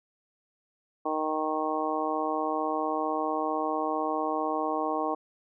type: harmonic tone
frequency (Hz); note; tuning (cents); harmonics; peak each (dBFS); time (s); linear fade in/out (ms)
155.56; D#3; 0; 2 / 3 / 4 / 5 / 6 / 7; -33 / -34 / -34 / -32 / -36 / -33; 1.05-5.15; 10
effects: none